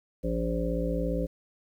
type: harmonic tone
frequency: 57.3 Hz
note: A#1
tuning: 29 cents flat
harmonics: 1 / 3 / 5 / 7 / 9 / 10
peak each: -31 / -32 / -34 / -38 / -32 / -39 dBFS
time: 0.23-1.27 s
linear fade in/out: 20 ms
effects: 10-bit